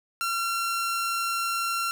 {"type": "tone", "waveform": "sawtooth", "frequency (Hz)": 1366, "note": "F6", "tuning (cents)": -39, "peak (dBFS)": -22, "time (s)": [0.21, 1.91], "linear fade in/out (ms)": 0, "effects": []}